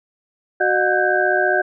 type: tone cluster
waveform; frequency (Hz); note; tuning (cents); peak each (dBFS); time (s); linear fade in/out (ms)
sine; 371 / 609 / 722 / 1529 / 1604; F#4 / D#5 / F#5 / G6 / G6; +5 / -37 / -43 / -44 / +39; -21; 0.6-1.62; 10
effects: none